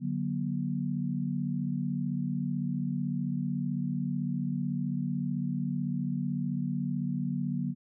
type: chord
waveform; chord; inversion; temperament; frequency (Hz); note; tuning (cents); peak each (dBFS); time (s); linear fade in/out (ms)
sine; B minor; first; equal with one note detuned; 146.83 / 185 / 240.7; D3 / F#3 / B3; 0 / 0 / -44; -33; 0-7.75; 50
effects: none